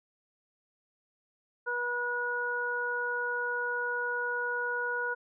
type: harmonic tone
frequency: 485.1 Hz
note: B4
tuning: 31 cents flat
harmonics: 1 / 2 / 3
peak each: -36 / -37 / -31 dBFS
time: 1.66-5.15 s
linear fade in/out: 20 ms
effects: none